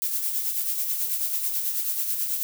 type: noise with tremolo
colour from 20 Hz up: violet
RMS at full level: -25 dBFS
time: 0.02-2.43 s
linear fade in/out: 0 ms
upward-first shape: sine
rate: 9.2 Hz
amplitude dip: 45%
effects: none